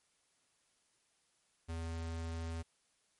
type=tone; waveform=square; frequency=82.41 Hz; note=E2; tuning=in tune; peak=-39 dBFS; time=1.68-2.63 s; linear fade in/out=20 ms; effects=white hiss -75 dBFS RMS until 3.19 s + MP3 48 kbps